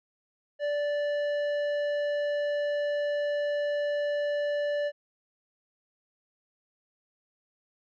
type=tone with tanh clipping; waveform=sine; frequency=584 Hz; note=D5; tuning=10 cents flat; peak=-28 dBFS; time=0.59-4.92 s; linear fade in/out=50 ms; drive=11 dB; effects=none

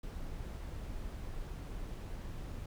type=noise; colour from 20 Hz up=brown; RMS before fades=-42 dBFS; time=0.03-2.66 s; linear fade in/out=5 ms; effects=none

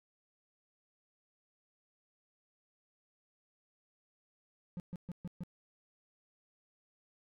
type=tone bursts; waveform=triangle; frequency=176.8 Hz; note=F3; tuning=22 cents sharp; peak=-36 dBFS; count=5; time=4.77-5.435 s; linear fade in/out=0 ms; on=29 ms; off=130 ms; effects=none

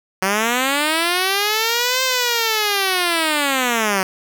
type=linear two-way sweep; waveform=5% pulse; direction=up then down; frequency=185 to 523.3 to 185 Hz; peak=-5 dBFS; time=0.22-4.03 s; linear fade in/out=2 ms; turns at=2.03 s; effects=none

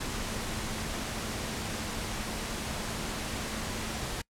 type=tone in noise; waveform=sine; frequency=220 Hz; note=A3; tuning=in tune; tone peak=-43 dBFS; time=0.06-3.99 s; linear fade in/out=10 ms; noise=pink; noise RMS=-35 dBFS; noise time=0-4.22 s; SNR=-11 dB; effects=noise-tail reverb RT60 0.1 s tail -24 dB re dry + low-pass 10000 Hz 12 dB/octave

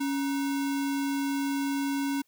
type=tone with sample-and-hold; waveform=sine; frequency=278 Hz; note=C#4; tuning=5 cents sharp; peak=-26 dBFS; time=0-2.22 s; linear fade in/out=10 ms; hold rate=1225 Hz; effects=white hiss -71 dBFS RMS until 2.27 s

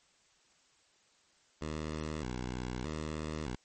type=tone with vibrato; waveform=10% pulse; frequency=69.3 Hz; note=C#2; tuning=in tune; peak=-28 dBFS; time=1.61-3.56 s; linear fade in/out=10 ms; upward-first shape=square; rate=0.81 Hz; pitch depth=190 cents each way; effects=white hiss -68 dBFS RMS until 3.64 s + MP3 32 kbps

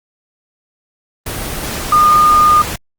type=tone in noise; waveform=sine; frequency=1218 Hz; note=D#6; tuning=37 cents flat; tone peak=-6 dBFS; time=1.92-2.62 s; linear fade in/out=5 ms; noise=pink; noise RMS=-22 dBFS; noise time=1.26-2.76 s; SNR=+13 dB; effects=Opus 24 kbps

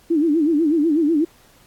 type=tone with vibrato; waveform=sine; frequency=312.4 Hz; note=D#4; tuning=7 cents sharp; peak=-14 dBFS; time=0.1-1.25 s; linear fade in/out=10 ms; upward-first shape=sine; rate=8.1 Hz; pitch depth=150 cents each way; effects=pink hiss -53 dBFS RMS until 1.66 s + AAC 64 kbps

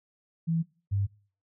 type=tone pair in turn; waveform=sine; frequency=164.81 / 99.51 Hz; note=E3 / G2; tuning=0 / +26 cents; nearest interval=major sixth; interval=874 cents; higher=first; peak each=-24 dBFS; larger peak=neither; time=0.47-0.63 / 0.91-1.07 s; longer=neither; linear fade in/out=20 ms; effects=noise-tail reverb RT60 0.4 s tail -22 dB re dry

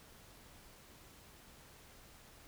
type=silence; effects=pink hiss -59 dBFS RMS until 2.47 s

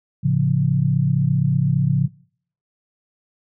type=chord; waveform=sine; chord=A augmented; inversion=none; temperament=equal with one note detuned; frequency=110 / 138.59 / 173.81 Hz; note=A2 / C#3 / E#3; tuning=0 / 0 / -8 cents; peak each=-23 / -17 / -21 dBFS; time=0.23-2.08 s; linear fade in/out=20 ms; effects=noise-tail reverb RT60 0.6 s tail -24 dB re dry

